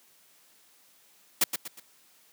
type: noise with echo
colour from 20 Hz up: white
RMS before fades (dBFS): -22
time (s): 1.41-1.44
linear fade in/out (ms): 5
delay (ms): 120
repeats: 3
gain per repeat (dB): -8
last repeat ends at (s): 1.8
effects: white hiss -61 dBFS RMS until 2.32 s + high-pass 150 Hz 12 dB/octave